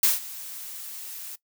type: noise with ADSR envelope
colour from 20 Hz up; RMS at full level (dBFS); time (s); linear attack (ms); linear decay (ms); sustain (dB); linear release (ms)
blue; -18; 0.03-1.36; 4; 160; -20; 11
effects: noise-tail reverb RT60 0.1 s tail -19 dB re dry